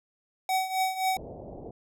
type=tone with tremolo; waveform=square; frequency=755 Hz; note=F#5; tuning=35 cents sharp; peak=-23 dBFS; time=0.49-1.17 s; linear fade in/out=2 ms; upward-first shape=triangle; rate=3.8 Hz; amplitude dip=80%
type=low-pass noise; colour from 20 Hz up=white; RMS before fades=-42 dBFS; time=1.16-1.71 s; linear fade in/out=5 ms; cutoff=720 Hz; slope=48 dB/octave
effects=none